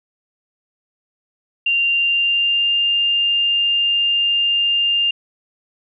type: tone with pitch glide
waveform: sine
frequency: 2780 to 2803 Hz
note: F7 to F7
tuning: -9 to +6 cents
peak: -14 dBFS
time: 1.66-5.11 s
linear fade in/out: 5 ms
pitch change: +15 cents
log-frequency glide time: 1.87-2.74 s
effects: none